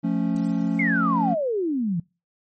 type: chord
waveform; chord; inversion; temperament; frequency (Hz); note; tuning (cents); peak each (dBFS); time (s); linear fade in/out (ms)
triangle; F augmented; none; equal; 174.61 / 220 / 277.2; F3 / A3 / C#4; 0 / 0 / 0; -23; 0.03-1.35; 20
type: noise with exponential decay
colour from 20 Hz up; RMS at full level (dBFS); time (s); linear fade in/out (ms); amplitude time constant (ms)
violet; -36; 0.36-1.51; 2; 250
type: exponential sweep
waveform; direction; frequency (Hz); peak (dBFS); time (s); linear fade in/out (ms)
sine; down; 2217 to 160; -21; 0.79-2; 5
effects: noise-tail reverb RT60 0.3 s tail -25 dB re dry + MP3 32 kbps